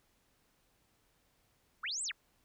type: linear two-way sweep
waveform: sine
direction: up then down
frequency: 1026 to 8500 to 1026 Hz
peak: -35 dBFS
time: 1.83-2.12 s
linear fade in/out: 10 ms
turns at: 2.03 s
effects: pink hiss -73 dBFS RMS until 2.44 s